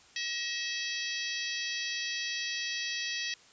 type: harmonic tone with a mistuned harmonic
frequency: 651 Hz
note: E5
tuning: 22 cents flat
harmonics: 3 / 4 / 5 / 6 / 7 / 8 / 9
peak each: -38 / -39 / -40 / -41 / -41 / -42 / -43 dBFS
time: 0.16-3.34 s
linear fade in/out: 2 ms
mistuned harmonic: 3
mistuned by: -46 cents
effects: white hiss -58 dBFS RMS until 3.52 s + resampled to 16000 Hz